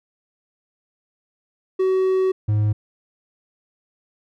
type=tone pair in turn; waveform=triangle; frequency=376.8 / 105.74 Hz; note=F#4 / G#2; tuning=+32 / +32 cents; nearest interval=octave + minor seventh; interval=2200 cents; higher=first; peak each=-14 dBFS; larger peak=neither; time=1.79-2.32 / 2.48-2.73 s; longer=first; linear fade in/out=10 ms; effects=none